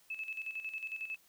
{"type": "tone with tremolo", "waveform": "sine", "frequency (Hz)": 2608, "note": "E7", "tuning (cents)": -19, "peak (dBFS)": -36, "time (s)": [0.1, 1.16], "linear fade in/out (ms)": 5, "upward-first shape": "square", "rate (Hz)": 11, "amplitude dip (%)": 65, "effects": ["white hiss -66 dBFS RMS until 1.28 s"]}